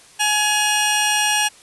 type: tone pair together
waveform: 15% pulse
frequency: 842 / 2852 Hz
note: G#5 / F7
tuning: +24 / +36 cents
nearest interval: octave + major sixth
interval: 2112 cents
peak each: -12 dBFS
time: 0.19-1.49 s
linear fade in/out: 20 ms
effects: white hiss -47 dBFS RMS until 1.62 s + resampled to 24000 Hz